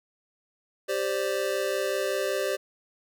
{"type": "chord", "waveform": "square", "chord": "G suspended fourth", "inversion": "none", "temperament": "just", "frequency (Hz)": [392, 522.7, 588], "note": ["G4", "C5", "D5"], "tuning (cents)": [0, -2, 2], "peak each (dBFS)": -31, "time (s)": [0.88, 2.57], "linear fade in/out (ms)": 20, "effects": []}